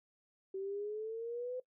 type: exponential sweep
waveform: sine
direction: up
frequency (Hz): 380.8 to 510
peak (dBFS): -37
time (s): 0.54-1.6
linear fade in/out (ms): 5
effects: noise-tail reverb RT60 0.1 s tail -19 dB re dry